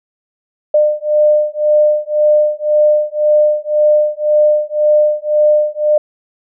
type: beating tone pair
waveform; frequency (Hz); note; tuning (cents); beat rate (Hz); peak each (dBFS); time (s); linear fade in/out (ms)
sine; 601 / 602.9; D5 / D5; +40 / +45; 1.9; -12; 0.74-5.98; 5
effects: none